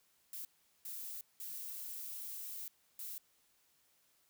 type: noise bursts at uneven times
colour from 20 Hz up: violet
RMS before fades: -45 dBFS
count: 4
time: 0.33-0.45 / 0.85-1.21 / 1.4-2.68 / 2.99-3.18 s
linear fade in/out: 2 ms
effects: white hiss -73 dBFS RMS until 4.29 s